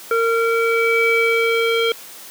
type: tone with low-pass filter sweep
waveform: square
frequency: 458.8 Hz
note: A#4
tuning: 28 cents flat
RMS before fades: -17 dBFS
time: 0.11-1.92 s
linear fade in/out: 2 ms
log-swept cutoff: 1700 to 3000 Hz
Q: 5.6
effects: white hiss -38 dBFS RMS until 2.3 s + high-pass 200 Hz 12 dB/octave